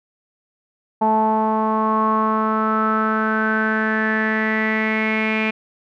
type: tone with low-pass filter sweep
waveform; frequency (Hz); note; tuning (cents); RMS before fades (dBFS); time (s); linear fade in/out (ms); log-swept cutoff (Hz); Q
sawtooth; 218.3; A3; -13; -19; 1.01-5.51; 10; 860 to 2400; 8.3
effects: none